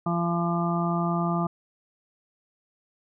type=harmonic tone; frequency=171.1 Hz; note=F3; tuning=35 cents flat; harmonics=1 / 2 / 4 / 5 / 6 / 7; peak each=-25 / -32 / -31 / -35 / -37 / -31 dBFS; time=0.06-1.47 s; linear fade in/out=5 ms; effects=none